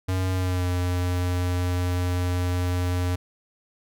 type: tone with pitch glide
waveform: square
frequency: 93 to 89.47 Hz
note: F#2 to F2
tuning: +9 to +42 cents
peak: -23 dBFS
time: 0.08-3.16 s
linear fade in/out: 10 ms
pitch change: -67 cents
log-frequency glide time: 0.33-0.67 s
effects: none